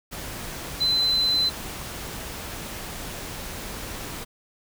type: tone in noise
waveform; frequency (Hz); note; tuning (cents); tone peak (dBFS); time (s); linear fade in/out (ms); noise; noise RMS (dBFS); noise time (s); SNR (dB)
sine; 4045; B7; +41; -19; 0.8-1.5; 20; pink; -35; 0.11-4.25; +13
effects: none